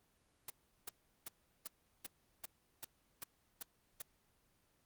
white noise bursts, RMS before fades -44 dBFS, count 10, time 0.48-4.02 s, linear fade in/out 5 ms, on 21 ms, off 370 ms, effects pink hiss -75 dBFS RMS until 4.85 s + Opus 24 kbps

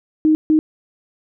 sine tone bursts at uneven times, 311.1 Hz, D#4, in tune, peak -10 dBFS, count 2, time 0.25-0.35 / 0.5-0.59 s, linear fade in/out 0 ms, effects none

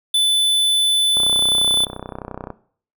square tone, 3500 Hz, A7, 10 cents flat, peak -14 dBFS, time 0.14-1.85 s, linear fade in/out 5 ms
click train, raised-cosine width 1 ms, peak -15 dBFS, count 43, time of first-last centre 1.17-2.503 s, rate 31.5 Hz
effects noise-tail reverb RT60 0.5 s tail -17 dB re dry

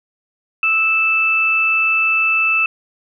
sine tone pair together, 1310.5 / 2637 Hz, E6 / E7, -11 / 0 cents, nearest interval octave, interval 1211 cents, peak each -22 / -13 dBFS, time 0.63-2.66 s, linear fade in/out 2 ms, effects none

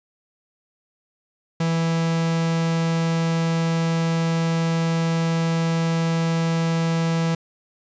45% pulse tone, 164.81 Hz, E3, in tune, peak -19 dBFS, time 1.6-7.35 s, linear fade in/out 5 ms, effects resampled to 16000 Hz + 9-bit

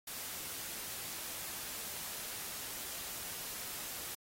white noise, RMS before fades -43 dBFS, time 0.07-4.15 s, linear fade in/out 5 ms, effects AAC 48 kbps

